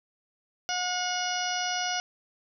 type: harmonic tone with a mistuned harmonic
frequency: 724 Hz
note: F#5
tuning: 38 cents flat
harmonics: 1 / 2 / 3 / 4 / 5 / 6 / 7 / 8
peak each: -32 / -34 / -39 / -35 / -43 / -42 / -36 / -35 dBFS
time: 0.69-2 s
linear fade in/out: 0 ms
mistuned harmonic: 5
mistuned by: -53 cents
effects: none